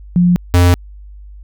sine / square tone pair in turn, 176.7 / 88.35 Hz, F3 / F2, +21 / +21 cents, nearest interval octave, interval 1200 cents, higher first, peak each -7 dBFS, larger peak neither, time 0.16-0.36 / 0.54-0.74 s, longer neither, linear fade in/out 0 ms, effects added 50 Hz sine -32 dBFS peak until 1.43 s

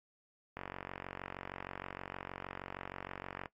click train, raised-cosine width 0.5 ms, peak -26 dBFS, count 135, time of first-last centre 0.57-3.458 s, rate 46.4 Hz, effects noise-tail reverb RT60 0.1 s tail -18 dB re dry + AAC 48 kbps

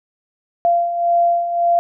sine beating tone pair, 688 / 689.8 Hz, F5 / F5, -26 / -22 cents, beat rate 1.8 Hz, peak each -21 / -14 dBFS, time 0.65-1.79 s, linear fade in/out 0 ms, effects none

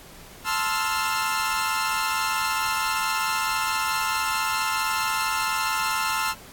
sawtooth chord, F major seventh, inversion first, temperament equal with one note detuned, 880 / 1046.5 / 1312.4 / 1396.9 Hz, A5 / C6 / E6 / F6, 0 / 0 / -8 / 0 cents, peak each -25 dBFS, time 0.44-6.35 s, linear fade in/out 50 ms, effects pink hiss -46 dBFS RMS until 6.52 s + AAC 64 kbps

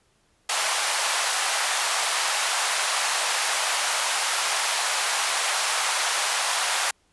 pink high-pass noise, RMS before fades -24 dBFS, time 0.49-6.91 s, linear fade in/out 5 ms, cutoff 730 Hz, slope 24 dB/octave, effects pink hiss -65 dBFS RMS until 7.12 s + resampled to 24000 Hz

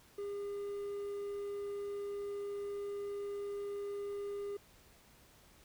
triangle tone with quantisation, 404.7 Hz, G#4, 45 cents flat, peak -36 dBFS, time 0.18-4.57 s, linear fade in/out 5 ms, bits 11, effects pink hiss -63 dBFS RMS until 5.64 s

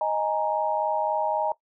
sine chord, D# suspended fourth, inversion none, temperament just, 622.3 / 829.7 / 933.4 Hz, D#5 / G#5 / A#5, 0 / -2 / +2 cents, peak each -27 dBFS, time 0.01-1.52 s, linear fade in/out 2 ms, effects noise-tail reverb RT60 0.1 s tail -17 dB re dry

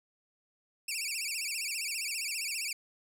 15% pulse tone with vibrato, 2489 Hz, D#7, in tune, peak -26 dBFS, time 0.88-2.73 s, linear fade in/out 5 ms, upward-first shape sine, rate 15 Hz, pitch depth 180 cents each way, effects none

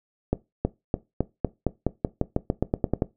accelerating click train, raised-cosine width 2 ms, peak -8 dBFS, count 16, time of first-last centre 0.33-3.022 s, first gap 320 ms, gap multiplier 0.91, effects noise-tail reverb RT60 0.2 s tail -18 dB re dry

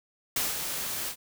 white noise with ADSR envelope, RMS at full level -27 dBFS, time 0.36-1.16 s, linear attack 4 ms, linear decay 180 ms, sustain -6 dB, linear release 77 ms, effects none

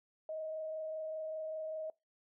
sine tone with frequency modulation, 630 Hz, D#5, 21 cents sharp, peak -38 dBFS, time 0.29-1.9 s, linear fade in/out 2 ms, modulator 25.1 Hz, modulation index 0.33, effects noise-tail reverb RT60 0.2 s tail -22 dB re dry

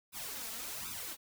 white noise with flanger, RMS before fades -42 dBFS, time 0.12-1.17 s, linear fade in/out 50 ms, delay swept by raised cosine 0.79 to 4.59 ms, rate 1.3 Hz, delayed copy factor +0.95, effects none

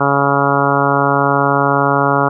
harmonic tone, 140.2 Hz, C#3, 20 cents sharp, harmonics 1 / 2 / 3 / 4 / 5 / 6 / 7 / 8 / 9 / 10, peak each -20 / -20 / -20 / -20 / -20 / -20 / -20 / -20 / -20 / -20 dBFS, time 0-2.29 s, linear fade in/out 10 ms, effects none

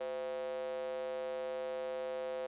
square tone with high-pass filter, 73.5 Hz, D2, 2 cents sharp, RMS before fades -39 dBFS, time 0-2.47 s, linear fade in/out 10 ms, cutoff 530 Hz, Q 7, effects resampled to 8000 Hz

